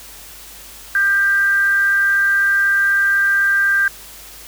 sine tone with frequency modulation, 1584 Hz, G6, 18 cents sharp, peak -12 dBFS, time 0.95-3.88 s, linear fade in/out 2 ms, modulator 371 Hz, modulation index 0.24, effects added 50 Hz sine -46 dBFS peak until 4.47 s + white hiss -38 dBFS RMS until 4.47 s

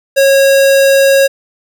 square tone, 547 Hz, C#5, 23 cents flat, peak -6 dBFS, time 0.16-1.28 s, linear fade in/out 20 ms, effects none

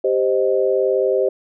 sine chord, C minor, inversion second, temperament equal, 392 / 523.3 / 622.3 Hz, G4 / C5 / Eb5, 0 / 0 / 0 cents, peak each -18 / -18 / -22 dBFS, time 0.04-1.29 s, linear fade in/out 5 ms, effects none

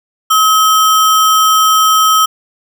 sine tone with sample-and-hold, 1280 Hz, D#6, 49 cents sharp, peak -6 dBFS, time 0.3-2.26 s, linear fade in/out 10 ms, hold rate 4410 Hz, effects none

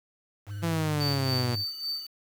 triangle tone with vibrato, 102 Hz, G#2, 31 cents flat, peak -31 dBFS, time 0.46-1.65 s, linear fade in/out 50 ms, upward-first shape square, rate 20 Hz, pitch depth 32 cents each way
sawtooth exponential sweep, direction down, 170 to 119 Hz, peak -22 dBFS, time 0.62-1.56 s, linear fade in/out 20 ms
triangle tone with tremolo, 4574 Hz, D8, 47 cents flat, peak -27 dBFS, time 1-2.07 s, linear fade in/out 10 ms, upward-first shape sine, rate 3.6 Hz, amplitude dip 70%
effects 8-bit

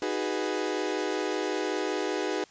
35% pulse chord, G# minor seventh, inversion second, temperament equal, 311.1 / 370 / 415.3 / 493.9 Hz, D#4 / F#4 / G#4 / B4, 0 / 0 / 0 / 0 cents, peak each -32 / -31 / -31 / -33 dBFS, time 0.02-2.44 s, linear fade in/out 2 ms, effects white hiss -56 dBFS RMS until 2.5 s + resampled to 16000 Hz

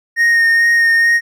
triangle tone with vibrato, 1851 Hz, A#6, 13 cents flat, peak -7 dBFS, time 0.16-1.21 s, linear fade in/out 50 ms, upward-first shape sine, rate 2.3 Hz, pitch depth 14 cents each way, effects none

